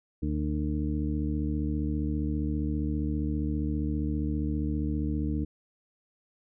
harmonic tone with a mistuned harmonic, 75 Hz, D2, 37 cents sharp, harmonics 1 / 2 / 3 / 4 / 6, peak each -30 / -34 / -34 / -32 / -44 dBFS, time 0.22-5.45 s, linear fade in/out 10 ms, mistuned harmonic 6, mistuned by +20 cents, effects none

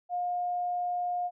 sine tone, 712 Hz, F5, 33 cents sharp, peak -28 dBFS, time 0.09-1.31 s, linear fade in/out 50 ms, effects none

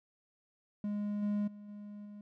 triangle tone with level steps, 206.6 Hz, G#3, 9 cents flat, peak -31 / -28 / -45 / -42 / -44 dBFS, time 0.84-2.21 s, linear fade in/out 2 ms, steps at 1.22 / 1.47 / 1.68 / 2.05 s, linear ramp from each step 10 ms, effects none

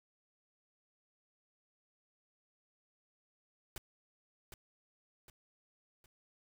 pink noise with echo, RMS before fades -43 dBFS, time 3.76-3.78 s, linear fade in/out 2 ms, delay 760 ms, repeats 3, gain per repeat -7 dB, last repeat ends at 6.06 s, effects none

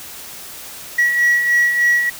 sine beating tone pair, 1922 / 1925.3 Hz, B6 / B6, -48 / -45 cents, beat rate 3.3 Hz, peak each -19 / -11 dBFS, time 0.98-2.1 s, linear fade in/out 10 ms, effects tanh soft clip ceiling -9 dBFS + white hiss -34 dBFS RMS until 2.19 s

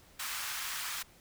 pink high-pass noise, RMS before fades -38 dBFS, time 0.19-1.03 s, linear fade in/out 10 ms, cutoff 1100 Hz, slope 24 dB/octave, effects pink hiss -60 dBFS RMS until 1.2 s

